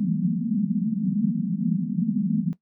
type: band-pass noise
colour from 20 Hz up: white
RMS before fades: -24 dBFS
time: 0-2.53 s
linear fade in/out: 0 ms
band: 160 to 240 Hz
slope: 96 dB/octave
effects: noise-tail reverb RT60 0.1 s tail -17 dB re dry